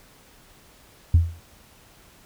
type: tone with exponential decay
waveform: sine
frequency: 83.9 Hz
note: E2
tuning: 31 cents sharp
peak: -8 dBFS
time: 1.14-1.4 s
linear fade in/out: 5 ms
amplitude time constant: 56 ms
effects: tanh soft clip ceiling -8 dBFS + pink hiss -53 dBFS RMS until 2.25 s